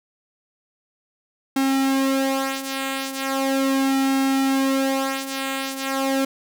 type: tone with flanger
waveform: sawtooth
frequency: 269.4 Hz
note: C#4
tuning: 49 cents flat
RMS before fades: -22 dBFS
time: 1.56-6.25 s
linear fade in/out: 5 ms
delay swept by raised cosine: 1.7 to 3.9 ms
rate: 0.38 Hz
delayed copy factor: -0.65
effects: none